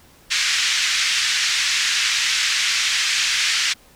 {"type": "band-pass noise", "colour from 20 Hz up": "pink", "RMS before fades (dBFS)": -20, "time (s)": [0.3, 3.74], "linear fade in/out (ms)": 20, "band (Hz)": [1800, 6700], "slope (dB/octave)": 24, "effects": ["pink hiss -51 dBFS RMS until 3.95 s"]}